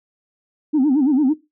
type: tone with vibrato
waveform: sine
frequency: 280 Hz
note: C#4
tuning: 18 cents sharp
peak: -11 dBFS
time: 0.73-1.34 s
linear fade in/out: 20 ms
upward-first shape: sine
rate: 8.9 Hz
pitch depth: 180 cents each way
effects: noise-tail reverb RT60 0.2 s tail -17 dB re dry + tanh soft clip ceiling -10 dBFS